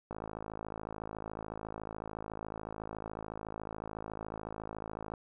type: click train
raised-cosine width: 1 ms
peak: -26 dBFS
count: 272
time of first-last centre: 0.11-5.138 s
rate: 53.9 Hz
effects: none